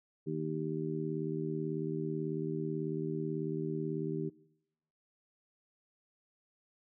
harmonic tone, 78.2 Hz, D#2, 9 cents sharp, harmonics 2 / 3 / 4 / 5, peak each -37 / -42 / -39 / -38 dBFS, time 0.26-4.3 s, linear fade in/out 20 ms, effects noise-tail reverb RT60 0.8 s tail -20 dB re dry

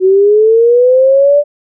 sine linear sweep, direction up, 368.7 to 589 Hz, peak -4 dBFS, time 0-1.44 s, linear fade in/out 50 ms, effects none

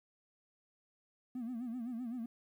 triangle tone with vibrato, 240 Hz, B3, 49 cents flat, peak -35 dBFS, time 1.35-2.26 s, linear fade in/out 5 ms, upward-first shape sine, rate 7.8 Hz, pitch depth 120 cents each way, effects tanh soft clip ceiling -33 dBFS + 12-bit

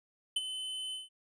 square tone with ADSR envelope, 3040 Hz, F#7, 46 cents sharp, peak -27 dBFS, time 0.36-1.09 s, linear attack 6 ms, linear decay 31 ms, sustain -10 dB, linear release 160 ms, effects resampled to 22050 Hz

